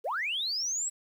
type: linear sweep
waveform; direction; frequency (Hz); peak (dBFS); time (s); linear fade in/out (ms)
sine; up; 386.1 to 7920; -28; 0.04-0.9; 20
effects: tanh soft clip ceiling -24 dBFS + 10-bit